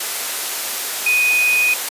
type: tone in noise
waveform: sine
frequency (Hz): 2489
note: D#7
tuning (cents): 0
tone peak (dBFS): -13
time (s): 1.06-1.74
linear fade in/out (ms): 5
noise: white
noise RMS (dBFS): -23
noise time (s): 0-1.89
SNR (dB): +7
effects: high-pass 400 Hz 12 dB/octave + resampled to 32000 Hz